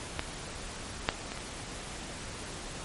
clicks, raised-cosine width 0.3 ms, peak -13 / -7 / -21 / -23 dBFS, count 4, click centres 0.194 / 1.089 / 1.319 / 1.375 s, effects pink hiss -41 dBFS RMS until 2.84 s + MP3 48 kbps

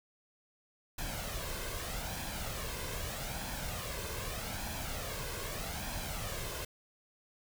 pink noise with flanger, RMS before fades -39 dBFS, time 0.98-6.65 s, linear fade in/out 5 ms, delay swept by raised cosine 1.2 to 1.95 ms, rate 0.81 Hz, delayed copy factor +0.55, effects none

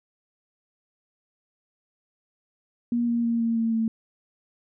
sine tone with pitch steps, 237.8 / 235.1 / 232.4 / 229.7 / 227.1 / 224.5 Hz, A#3 / A#3 / A#3 / A#3 / A#3 / A3, +35 / +15 / -5 / -25 / -45 / +35 cents, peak -21 dBFS, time 2.92-3.88 s, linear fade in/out 2 ms, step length 160 ms, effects none

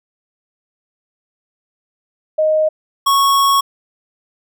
sine / square tone pair in turn, 622.3 / 1105.3 Hz, D#5 / C#6, 0 / -5 cents, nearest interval minor seventh, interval 995 cents, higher second, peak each -11 dBFS, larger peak neither, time 2.38-2.69 / 3.06-3.61 s, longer second, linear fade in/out 10 ms, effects none

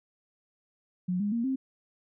sine tone with pitch steps, 180.8 / 205.3 / 233.1 / 264.7 Hz, F#3 / G#3 / A#3 / C4, -40 / -20 / 0 / +20 cents, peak -26 dBFS, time 1.08-1.56 s, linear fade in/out 10 ms, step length 120 ms, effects none

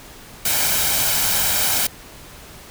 white noise with comb filter, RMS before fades -19 dBFS, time 0.45-1.87 s, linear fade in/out 5 ms, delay 1.3 ms, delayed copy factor +0.5, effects pink hiss -41 dBFS RMS until 2.7 s

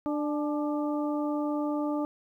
harmonic tone with a mistuned harmonic, 296.8 Hz, D4, 18 cents sharp, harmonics 1 / 2 / 3 / 4, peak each -28 / -34 / -38 / -40 dBFS, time 0.06-2.05 s, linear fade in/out 0 ms, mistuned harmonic 3, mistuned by -49 cents, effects 11-bit

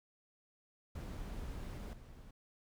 brown noise with level steps, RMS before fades -44 / -54 dBFS, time 0.95-2.31 s, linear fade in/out 5 ms, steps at 1.93 s, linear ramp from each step 2 ms, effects none

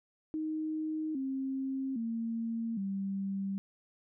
sine tone with pitch steps, 312.2 / 267.1 / 228.5 / 195.54 Hz, D#4 / C4 / A#3 / G3, +6 / +36 / -34 / -4 cents, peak -32 dBFS, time 0.34-3.58 s, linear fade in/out 0 ms, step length 810 ms, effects none

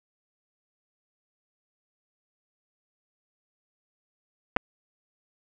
clicks, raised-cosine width 0.5 ms, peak -8 dBFS, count 2, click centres 4.564 / 4.568 s, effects none

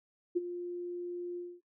sine tone with ADSR envelope, 351.9 Hz, F4, 13 cents sharp, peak -24 dBFS, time 0.35-1.61 s, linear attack 19 ms, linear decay 24 ms, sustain -12 dB, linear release 240 ms, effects noise-tail reverb RT60 0.2 s tail -22 dB re dry

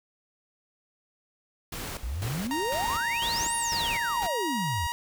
pink noise with tremolo, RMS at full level -36 dBFS, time 1.72-4.27 s, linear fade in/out 5 ms, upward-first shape square, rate 2 Hz, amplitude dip 70%
sine exponential two-way sweep, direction up then down, 51.8 to 9850 to 71.9 Hz, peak -29 dBFS, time 2.03-4.87 s, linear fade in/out 5 ms, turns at 3.56 s
sawtooth tone with pitch glide, 932.3 to 951.3 Hz, A#5 to A#5, 0 to +35 cents, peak -25 dBFS, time 2.51-4.92 s, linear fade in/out 0 ms, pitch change +35 cents, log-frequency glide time 3.85-4.45 s
effects none

